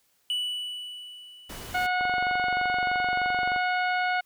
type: tone with exponential decay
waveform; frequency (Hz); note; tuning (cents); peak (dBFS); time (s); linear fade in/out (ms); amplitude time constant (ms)
triangle; 2960; F#7; 0; -23; 0.3-2.33; 1; 440
type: noise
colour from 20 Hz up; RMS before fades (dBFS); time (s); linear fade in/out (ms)
pink; -40; 1.49-1.87; 10
type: harmonic tone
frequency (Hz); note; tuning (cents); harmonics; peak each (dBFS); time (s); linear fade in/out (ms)
729; F#5; -26; 1 / 2 / 3 / 4 / 5 / 6; -26 / -28 / -32 / -39 / -45 / -44; 1.74-4.21; 10
type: click train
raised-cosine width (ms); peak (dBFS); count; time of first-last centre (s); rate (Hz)
1; -23; 37; 2.01-3.562; 23.2
effects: white hiss -68 dBFS RMS until 4.25 s